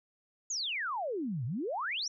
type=exponential two-way sweep; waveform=sine; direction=down then up; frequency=7040 to 110 to 6020 Hz; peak=-32 dBFS; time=0.5-2.08 s; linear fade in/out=5 ms; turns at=1.45 s; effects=none